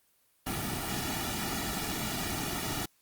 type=noise with comb filter; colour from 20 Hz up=pink; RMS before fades=-34 dBFS; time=0.46-2.86 s; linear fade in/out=10 ms; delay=1.9 ms; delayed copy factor=-0.7; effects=white hiss -69 dBFS RMS until 3.01 s + Opus 32 kbps